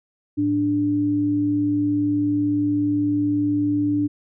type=tone pair together; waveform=sine; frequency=110.1 / 293.7 Hz; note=A2 / D4; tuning=+2 / 0 cents; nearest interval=octave + perfect fourth; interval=1698 cents; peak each=-28 / -18 dBFS; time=0.37-4.08 s; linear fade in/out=20 ms; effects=none